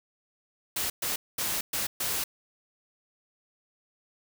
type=noise bursts at uneven times; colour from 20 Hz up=white; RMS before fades=-30 dBFS; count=5; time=0.76-0.9 / 1.02-1.16 / 1.38-1.61 / 1.73-1.87 / 2-2.24 s; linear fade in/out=5 ms; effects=none